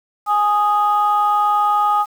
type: tone pair together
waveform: sine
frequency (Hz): 830.6 / 1244.5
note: G#5 / D#6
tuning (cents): 0 / 0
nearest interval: perfect fifth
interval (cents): 700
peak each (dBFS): -15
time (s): 0.26-2.06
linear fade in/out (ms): 50
effects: tanh soft clip ceiling -7 dBFS + 7-bit